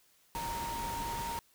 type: tone in noise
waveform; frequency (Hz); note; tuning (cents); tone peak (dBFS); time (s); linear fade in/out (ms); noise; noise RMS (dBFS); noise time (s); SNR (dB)
sine; 930; A#5; -4; -36; 0.35-1.39; 0; pink; -41; 0.35-1.39; +2
effects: white hiss -67 dBFS RMS until 1.54 s